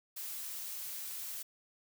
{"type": "noise", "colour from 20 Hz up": "blue", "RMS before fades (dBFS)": -42, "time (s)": [0.16, 1.43], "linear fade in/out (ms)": 10, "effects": []}